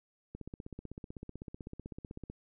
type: click train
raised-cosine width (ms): 3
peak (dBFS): -30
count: 32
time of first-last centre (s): 0.35-2.3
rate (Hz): 15.9
effects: none

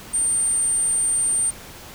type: tone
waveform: sine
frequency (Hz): 8870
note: C#9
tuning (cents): 0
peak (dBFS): -15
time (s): 0.13-1.51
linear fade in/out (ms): 20
effects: tanh soft clip ceiling -17 dBFS + pink hiss -40 dBFS RMS until 1.94 s

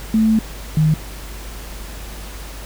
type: tone pair in turn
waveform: sine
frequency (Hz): 220 / 155.24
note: A3 / D#3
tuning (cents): 0 / -4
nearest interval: tritone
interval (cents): 604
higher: first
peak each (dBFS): -11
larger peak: neither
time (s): 0.14-0.39 / 0.77-0.94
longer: first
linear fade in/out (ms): 2
effects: added 50 Hz sine -31 dBFS peak until 2.65 s + pink hiss -36 dBFS RMS until 2.65 s

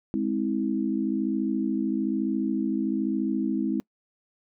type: chord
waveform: sine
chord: Ab augmented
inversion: none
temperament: equal with one note detuned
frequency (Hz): 207.7 / 261.6 / 322.7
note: Ab3 / C4 / E4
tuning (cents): 0 / 0 / -37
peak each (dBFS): -28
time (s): 0.14-3.8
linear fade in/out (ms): 0
effects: noise-tail reverb RT60 0.1 s tail -25 dB re dry

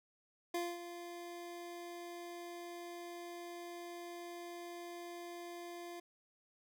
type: tone with ADSR envelope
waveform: 25% pulse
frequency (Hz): 346.6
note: F4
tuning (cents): -13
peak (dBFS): -31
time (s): 0.54-6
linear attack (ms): 6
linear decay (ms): 230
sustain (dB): -11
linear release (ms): 6
effects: none

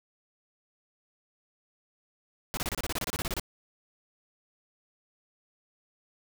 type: noise bursts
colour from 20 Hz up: pink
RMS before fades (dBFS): -32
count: 15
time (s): 2.54-3.397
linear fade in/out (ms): 0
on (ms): 31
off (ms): 28
effects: none

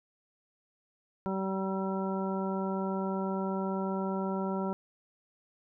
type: harmonic tone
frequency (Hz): 191.8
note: G3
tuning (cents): -37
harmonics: 1 / 2 / 3 / 4 / 5 / 7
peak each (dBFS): -32 / -36 / -39 / -42 / -39 / -43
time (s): 1.26-4.73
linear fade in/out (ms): 0
effects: none

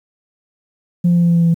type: tone with pitch steps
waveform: sine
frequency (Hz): 174.61 / 173.5 / 172.41 / 171.31 / 170.23 / 169.15 / 168.08 / 167.01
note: F3 / F3 / F3 / F3 / F3 / E3 / E3 / E3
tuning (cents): 0 / -11 / -22 / -33 / -44 / +45 / +34 / +23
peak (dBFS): -8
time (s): 1.04-1.544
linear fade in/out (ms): 10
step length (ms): 63
effects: tanh soft clip ceiling -7 dBFS + 8-bit

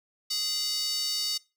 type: tone with high-pass filter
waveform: square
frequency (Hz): 415.3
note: G#4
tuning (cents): 0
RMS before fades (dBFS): -30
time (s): 0.3-1.38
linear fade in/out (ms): 10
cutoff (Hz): 4500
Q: 4.6
effects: noise-tail reverb RT60 0.3 s tail -23 dB re dry

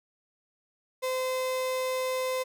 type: tone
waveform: 35% pulse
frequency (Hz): 515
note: C5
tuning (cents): -28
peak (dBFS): -26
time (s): 1.02-2.44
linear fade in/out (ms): 20
effects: none

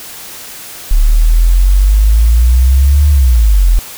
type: exponential two-way sweep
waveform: sine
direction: up then down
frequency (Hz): 35.41 to 74.4 to 39.45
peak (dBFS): -4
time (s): 0.91-3.79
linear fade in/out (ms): 0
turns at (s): 3.09
effects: white hiss -29 dBFS RMS until 3.97 s

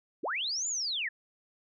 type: linear two-way sweep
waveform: sine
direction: up then down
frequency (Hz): 207.7 to 7220 to 1670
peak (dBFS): -30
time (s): 0.23-1.09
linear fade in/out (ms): 10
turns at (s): 0.68
effects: none

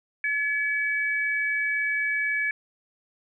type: tone pair together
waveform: sine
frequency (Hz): 1708.8 / 2281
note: G#6 / C#7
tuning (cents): +49 / +49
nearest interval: perfect fourth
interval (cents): 500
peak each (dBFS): -26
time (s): 0.24-2.51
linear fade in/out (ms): 2
effects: none

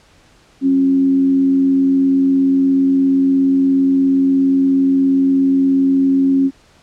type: tone with frequency modulation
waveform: sine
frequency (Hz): 270.8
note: C#4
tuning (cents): -40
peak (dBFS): -10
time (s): 0.61-6.51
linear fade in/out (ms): 50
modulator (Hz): 83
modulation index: 0.23
effects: pink hiss -50 dBFS RMS until 6.82 s + low-pass 7000 Hz 12 dB/octave

